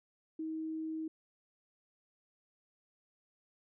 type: tone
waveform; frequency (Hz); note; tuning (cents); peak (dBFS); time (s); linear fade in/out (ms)
sine; 317.6; D#4; +36; -36; 0.39-1.08; 5
effects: none